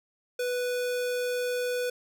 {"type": "tone", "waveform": "square", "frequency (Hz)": 493.9, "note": "B4", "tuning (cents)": 0, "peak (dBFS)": -28, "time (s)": [0.39, 1.9], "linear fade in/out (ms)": 5, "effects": []}